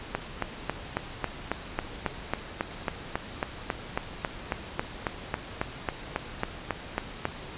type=click train; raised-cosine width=0.5 ms; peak=-11 dBFS; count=27; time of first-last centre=0.15-7.254 s; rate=3.66 Hz; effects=pink hiss -41 dBFS RMS until 7.57 s + resampled to 8000 Hz